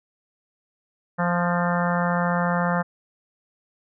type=harmonic tone with a mistuned harmonic; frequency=174.61 Hz; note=F3; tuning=in tune; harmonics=1 / 3 / 4 / 5 / 6 / 7 / 8 / 9 / 10; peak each=-23 / -28 / -29 / -30 / -31 / -31 / -32 / -33 / -33 dBFS; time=1.18-2.83 s; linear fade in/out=20 ms; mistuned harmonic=10; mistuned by=+45 cents; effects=none

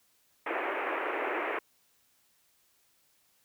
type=band-pass noise; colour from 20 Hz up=pink; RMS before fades=-33 dBFS; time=0.46-1.59 s; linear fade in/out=5 ms; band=330 to 2500 Hz; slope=48 dB/octave; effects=white hiss -69 dBFS RMS until 3.44 s

